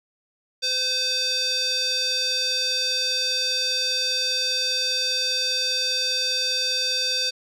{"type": "tone with band-pass filter", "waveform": "square", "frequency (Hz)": 515, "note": "C5", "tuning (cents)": -28, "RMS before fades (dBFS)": -24, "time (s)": [0.62, 7.31], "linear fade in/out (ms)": 20, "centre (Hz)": 4400, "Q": 5, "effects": []}